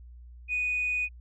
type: tone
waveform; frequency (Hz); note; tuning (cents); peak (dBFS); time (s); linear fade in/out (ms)
sine; 2480; D#7; -6; -25; 0.48-1.09; 50
effects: tanh soft clip ceiling -21 dBFS + added 60 Hz sine -45 dBFS peak until 1.2 s